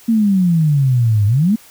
sine exponential two-way sweep, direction down then up, 233.1 to 100 to 233.1 Hz, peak -10 dBFS, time 0.08-1.56 s, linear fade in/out 10 ms, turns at 1.26 s, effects white hiss -44 dBFS RMS until 1.7 s

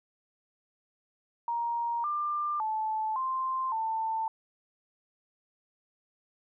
sine tone with pitch steps, 939 / 1192 / 871 / 1046 / 890 Hz, A#5 / D6 / A5 / C6 / A5, +12 / +25 / -18 / -1 / +20 cents, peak -28 dBFS, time 1.48-4.28 s, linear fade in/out 2 ms, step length 560 ms, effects none

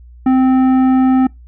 triangle tone with tanh clipping, 260 Hz, C4, 11 cents flat, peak -10 dBFS, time 0.26-1.27 s, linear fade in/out 5 ms, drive 15 dB, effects noise-tail reverb RT60 0.2 s tail -25 dB re dry + added 60 Hz sine -36 dBFS peak until 1.47 s

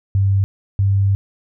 sine tone pair in turn, 98 / 98.52 Hz, G2 / G2, 0 / +9 cents, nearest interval unison, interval 9 cents, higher second, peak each -12 / -12 dBFS, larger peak neither, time 0.15-0.44 / 0.79-1.15 s, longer second, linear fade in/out 0 ms, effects none

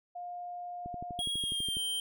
sine tone, 708 Hz, F5, 23 cents sharp, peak -38 dBFS, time 0.15-1.22 s, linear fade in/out 10 ms
click train, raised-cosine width 3 ms, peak -30 dBFS, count 12, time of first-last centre 0.86-1.769 s, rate 12.1 Hz
square tone with pitch glide, 3295 to 3150 Hz, G#7 to G7, -14 to +8 cents, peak -32 dBFS, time 1.19-2 s, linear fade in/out 2 ms, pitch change -78 cents, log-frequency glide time 1.35-1.78 s
effects none

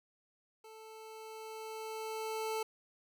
25% pulse tone with level ramp, 440 Hz, A4, in tune, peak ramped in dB -48 to -30 dBFS, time 0.64-2.63 s, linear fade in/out 5 ms, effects none

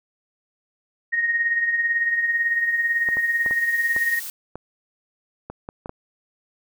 sine tone with tremolo, 1864.7 Hz, A#6, in tune, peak -16 dBFS, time 1.12-4.2 s, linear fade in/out 20 ms, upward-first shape triangle, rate 18 Hz, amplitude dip 60%
blue noise with exponential growth, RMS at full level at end -32 dBFS, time 1.49-4.3 s, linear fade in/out 1 ms, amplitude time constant 610 ms
clicks, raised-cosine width 1 ms, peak -19 dBFS, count 10, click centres 3.088 / 3.17 / 3.462 / 3.51 / 3.964 / 4.556 / 5.5 / 5.689 / 5.859 / 5.894 s
effects none

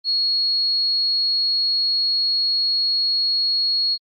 sine tone, 4320 Hz, C#8, 45 cents flat, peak -17 dBFS, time 0.04-3.98 s, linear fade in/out 50 ms, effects Opus 48 kbps

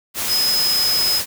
sine tone in noise, 5080 Hz, D#8, 35 cents sharp, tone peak -16 dBFS, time 0.27-1.22 s, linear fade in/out 50 ms, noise white, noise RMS -23 dBFS, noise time 0.14-1.26 s, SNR +4 dB, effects none

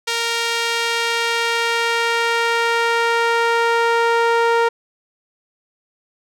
sawtooth tone with band-pass filter sweep, 464.5 Hz, A#4, 6 cents flat, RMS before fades -18 dBFS, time 0.07-4.69 s, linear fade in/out 10 ms, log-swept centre 3900 to 930 Hz, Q 0.76, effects none

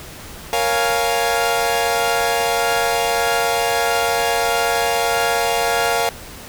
sawtooth chord, Bb minor seventh, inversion none, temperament equal, 466.2 / 554.4 / 698.5 / 830.6 Hz, Bb4 / Db5 / F5 / Ab5, 0 / 0 / 0 / 0 cents, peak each -18 / -21 / -16 / -19 dBFS, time 0.53-6.09 s, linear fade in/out 0 ms, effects pink hiss -36 dBFS RMS until 6.48 s

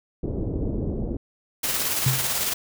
pink low-pass noise, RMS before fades -27 dBFS, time 0.23-1.17 s, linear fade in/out 5 ms, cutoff 460 Hz, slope 24 dB/octave
white noise with tremolo, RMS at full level -24 dBFS, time 1.63-2.54 s, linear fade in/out 10 ms, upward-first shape square, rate 18 Hz, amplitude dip 30%
sine tone with exponential decay, 130 Hz, C3, 11 cents flat, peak -15 dBFS, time 2.06-2.35 s, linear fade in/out 5 ms, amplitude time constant 62 ms
effects none

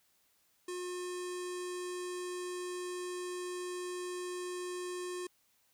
square tone with low-pass filter, 359.3 Hz, F4, 49 cents sharp, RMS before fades -40 dBFS, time 0.68-5.27 s, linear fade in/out 5 ms, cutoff 9100 Hz, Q 2.7, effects white hiss -72 dBFS RMS until 5.73 s

